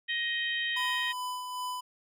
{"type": "harmonic tone", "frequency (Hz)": 626, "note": "D#5", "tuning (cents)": 10, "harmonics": [3, 4, 5, 6], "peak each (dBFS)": [-31, -40, -34, -39], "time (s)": [0.08, 1.13], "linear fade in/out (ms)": 20}
{"type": "tone with tremolo", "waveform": "square", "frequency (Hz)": 1000, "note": "B5", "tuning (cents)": 21, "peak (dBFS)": -33, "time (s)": [0.76, 1.81], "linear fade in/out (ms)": 10, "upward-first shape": "sine", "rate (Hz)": 2.5, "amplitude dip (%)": 40}
{"effects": []}